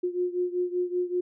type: beating tone pair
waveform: sine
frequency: 356.6 / 361.8 Hz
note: F4 / F#4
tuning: +36 / -39 cents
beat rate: 5.2 Hz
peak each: -27 / -30 dBFS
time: 0.03-1.21 s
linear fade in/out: 10 ms
effects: none